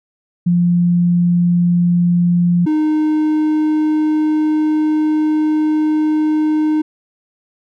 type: tone pair in turn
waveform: sine / triangle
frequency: 174.61 / 307.8 Hz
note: F3 / D#4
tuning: 0 / -19 cents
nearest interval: minor seventh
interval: 981 cents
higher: second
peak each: -10 dBFS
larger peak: neither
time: 0.46-2.66 / 2.66-6.82 s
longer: second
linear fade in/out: 10 ms
effects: none